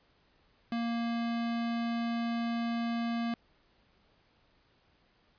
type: tone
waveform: square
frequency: 233.2 Hz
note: A#3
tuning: 1 cent sharp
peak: -31 dBFS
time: 0.72-3.34 s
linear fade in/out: 2 ms
effects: pink hiss -68 dBFS RMS until 5.38 s + resampled to 11025 Hz